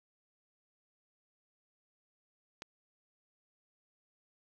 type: click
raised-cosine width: 0.2 ms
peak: -25 dBFS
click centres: 2.621 s
effects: none